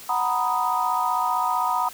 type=chord; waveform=sine; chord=B major seventh; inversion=second; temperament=equal; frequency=740 / 932.3 / 987.8 / 1244.5 Hz; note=F#5 / A#5 / B5 / D#6; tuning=0 / 0 / 0 / 0 cents; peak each=-27 / -26 / -25 / -26 dBFS; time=0.09-1.89 s; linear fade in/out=5 ms; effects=white hiss -42 dBFS RMS until 1.93 s